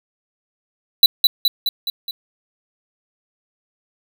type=tone with echo; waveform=square; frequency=3964 Hz; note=B7; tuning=6 cents sharp; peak=-5 dBFS; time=1.03-1.06 s; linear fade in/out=2 ms; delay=210 ms; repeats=5; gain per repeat=-4 dB; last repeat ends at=2.11 s; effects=none